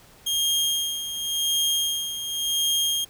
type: tone with tremolo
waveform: sawtooth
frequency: 3228 Hz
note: G#7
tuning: 50 cents flat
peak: -17 dBFS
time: 0.26-3.05 s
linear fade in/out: 10 ms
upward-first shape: sine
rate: 0.91 Hz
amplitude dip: 65%
effects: pink hiss -52 dBFS RMS until 3.09 s